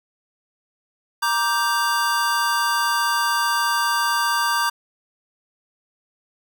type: chord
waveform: square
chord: G minor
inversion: first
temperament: just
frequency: 940.8 / 1176 / 1568 Hz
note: Bb5 / D6 / G6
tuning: +16 / +2 / 0 cents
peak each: -24 dBFS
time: 1.22-4.7 s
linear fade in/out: 10 ms
effects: none